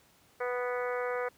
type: harmonic tone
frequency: 246.9 Hz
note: B3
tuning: in tune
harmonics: 2 / 3 / 4 / 5 / 6 / 7 / 8 / 9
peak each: -32 / -41 / -42 / -40 / -41 / -46 / -44 / -47 dBFS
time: 0.4-1.29 s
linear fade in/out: 10 ms
effects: pink hiss -63 dBFS RMS until 1.37 s + high-pass 80 Hz 12 dB/octave